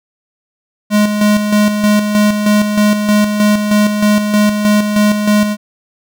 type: tone with tremolo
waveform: square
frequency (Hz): 209.1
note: G#3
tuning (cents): +12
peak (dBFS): -8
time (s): 0.9-5.57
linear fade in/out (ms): 50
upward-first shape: square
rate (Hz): 3.2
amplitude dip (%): 50
effects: none